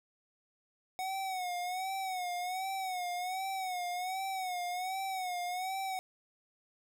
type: tone with vibrato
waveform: square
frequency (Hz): 740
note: F#5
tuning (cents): 0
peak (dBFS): -35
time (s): 0.99-5.99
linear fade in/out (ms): 0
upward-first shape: sine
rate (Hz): 1.3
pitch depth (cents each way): 78
effects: none

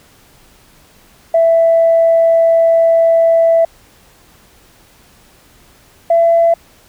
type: tone pair in turn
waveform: sine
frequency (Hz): 662 / 671.6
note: E5 / E5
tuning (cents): +7 / +32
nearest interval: unison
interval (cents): 25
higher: second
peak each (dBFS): -6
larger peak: neither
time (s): 1.34-3.65 / 6.1-6.54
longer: first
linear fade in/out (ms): 5
effects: tanh soft clip ceiling -2 dBFS + pink hiss -47 dBFS RMS until 6.88 s

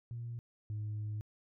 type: tone pair in turn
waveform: sine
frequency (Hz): 118 / 106.01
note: A#2 / G#2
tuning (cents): +22 / +36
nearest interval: major second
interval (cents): 186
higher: first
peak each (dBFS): -38 / -34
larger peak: second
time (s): 0.11-0.39 / 0.7-1.21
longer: second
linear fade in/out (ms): 0
effects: tanh soft clip ceiling -34 dBFS

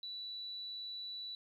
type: tone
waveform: triangle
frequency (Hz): 3951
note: B7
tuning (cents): 0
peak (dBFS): -38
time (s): 0.03-1.35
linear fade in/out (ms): 2
effects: tanh soft clip ceiling -40 dBFS

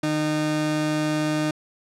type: tone pair together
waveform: 30% pulse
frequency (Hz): 153 / 306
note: D#3 / D#4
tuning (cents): -29 / -29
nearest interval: octave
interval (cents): 1200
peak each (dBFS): -24 / -22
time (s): 0.03-1.51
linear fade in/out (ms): 5
effects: low-pass 9000 Hz 12 dB/octave

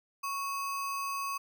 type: tone with sample-and-hold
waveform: sine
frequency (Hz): 1108.7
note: C#6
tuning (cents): 0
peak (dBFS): -32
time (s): 0.23-1.38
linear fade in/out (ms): 10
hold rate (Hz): 3675
effects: none

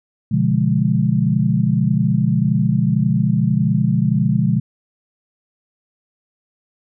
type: chord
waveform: sine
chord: B diminished seventh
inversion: none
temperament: equal with one note detuned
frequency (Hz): 123.47 / 145.23 / 174.61 / 207.7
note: B2 / D3 / F3 / Ab3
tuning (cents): 0 / -19 / 0 / 0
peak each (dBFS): -19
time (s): 0.31-4.6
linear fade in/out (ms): 10
effects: none

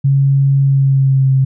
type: tone with pitch glide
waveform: sine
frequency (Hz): 137.7 to 133.39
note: C#3 to C3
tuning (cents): -11 to +34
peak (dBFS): -8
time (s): 0.04-1.45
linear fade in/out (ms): 10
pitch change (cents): -55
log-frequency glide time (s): 0.62-1.32
effects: none

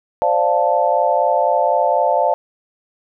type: chord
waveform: sine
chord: D minor seventh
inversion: third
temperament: equal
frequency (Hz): 523.3 / 587.3 / 698.5 / 880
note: C5 / D5 / F5 / A5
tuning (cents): 0 / 0 / 0 / 0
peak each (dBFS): -20 / -18 / -18 / -18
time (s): 0.22-2.34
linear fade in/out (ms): 0
effects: none

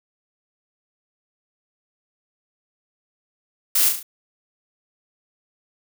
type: noise with echo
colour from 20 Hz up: blue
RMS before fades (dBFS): -18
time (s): 3.75-3.89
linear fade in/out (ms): 5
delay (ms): 35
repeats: 4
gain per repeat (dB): -5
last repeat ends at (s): 4.03
effects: none

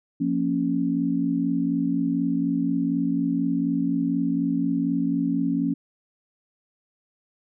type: chord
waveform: sine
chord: Bb minor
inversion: second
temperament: equal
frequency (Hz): 174.61 / 233.1 / 277.2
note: F3 / Bb3 / Db4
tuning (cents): 0 / 0 / 0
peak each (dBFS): -27 / -27 / -23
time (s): 0.2-5.74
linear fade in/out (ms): 10
effects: none

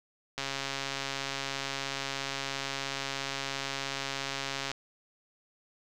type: click train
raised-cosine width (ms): 0.2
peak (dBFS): -16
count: 595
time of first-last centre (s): 0.38-4.716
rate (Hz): 137
effects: none

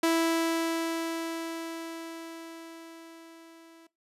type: tone with level ramp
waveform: sawtooth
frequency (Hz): 329.6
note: E4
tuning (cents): 0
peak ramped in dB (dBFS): -18 to -48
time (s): 0.03-3.87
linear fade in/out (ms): 5
effects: noise-tail reverb RT60 0.2 s tail -20 dB re dry + resampled to 32000 Hz

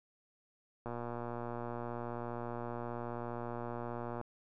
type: click train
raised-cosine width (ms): 1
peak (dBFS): -27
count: 400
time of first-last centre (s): 0.86-4.213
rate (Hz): 119
effects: none

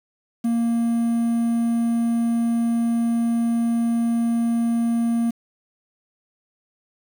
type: tone with quantisation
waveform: triangle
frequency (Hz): 232.5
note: A#3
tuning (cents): -4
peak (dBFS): -16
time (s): 0.44-5.31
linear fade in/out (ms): 10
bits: 7
effects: none

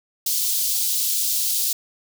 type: high-pass noise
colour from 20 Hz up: white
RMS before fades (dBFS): -22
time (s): 0.26-1.73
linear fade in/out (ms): 5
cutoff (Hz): 3700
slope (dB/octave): 24
effects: none

